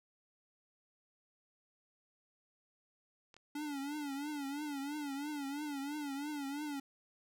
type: clicks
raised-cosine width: 0.2 ms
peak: -39 dBFS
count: 2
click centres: 3.342 / 3.366 s
type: tone with vibrato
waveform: square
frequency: 287.3 Hz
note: D4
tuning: 38 cents flat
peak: -39 dBFS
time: 3.55-6.8 s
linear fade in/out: 5 ms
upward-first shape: triangle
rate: 3 Hz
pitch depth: 110 cents each way
effects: none